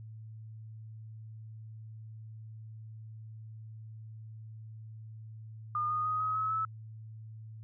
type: tone with pitch steps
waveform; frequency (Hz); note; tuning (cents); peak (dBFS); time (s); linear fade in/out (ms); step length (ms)
sine; 1216 / 1233 / 1250.2 / 1267.6 / 1285.3 / 1303.3; D#6 / D#6 / D#6 / D#6 / E6 / E6; -40 / -16 / +8 / +32 / -44 / -20; -29; 5.75-6.65; 2; 150
effects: added 110 Hz sine -44 dBFS peak until 7.63 s